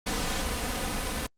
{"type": "noise with comb filter", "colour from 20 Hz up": "pink", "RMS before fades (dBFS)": -30, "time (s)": [0.06, 1.27], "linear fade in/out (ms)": 10, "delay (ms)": 4, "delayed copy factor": 0.55, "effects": ["low-pass 11000 Hz 12 dB/octave", "Opus 48 kbps"]}